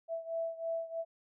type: beating tone pair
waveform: sine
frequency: 659.3 / 662.4 Hz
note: E5 / E5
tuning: 0 / +8 cents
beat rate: 3.1 Hz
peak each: -36 / -39 dBFS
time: 0.08-1.05 s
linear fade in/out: 50 ms
effects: none